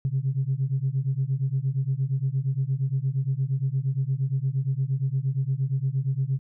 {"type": "beating tone pair", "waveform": "sine", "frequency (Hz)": [130, 138.6], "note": ["C3", "C#3"], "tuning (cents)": [-11, 0], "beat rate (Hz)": 8.6, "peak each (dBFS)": -25, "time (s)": [0.05, 6.39], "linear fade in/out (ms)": 0, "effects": ["tanh soft clip ceiling -16 dBFS"]}